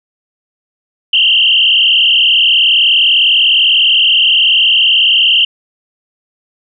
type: tone with frequency modulation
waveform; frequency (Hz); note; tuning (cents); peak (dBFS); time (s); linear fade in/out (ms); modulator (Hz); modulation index
sine; 2960; F#7; 0; -6; 1.13-5.45; 5; 39.7; 5.3
effects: none